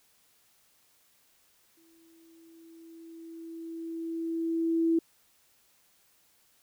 sine tone with exponential growth, 329.6 Hz, E4, in tune, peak -21 dBFS, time 1.77-4.99 s, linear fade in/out 5 ms, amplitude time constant 700 ms, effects white hiss -66 dBFS RMS until 6.62 s

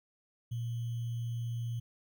sine tone with sample-and-hold, 117.6 Hz, A#2, 16 cents sharp, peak -33 dBFS, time 0.51-1.8 s, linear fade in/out 10 ms, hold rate 3150 Hz, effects none

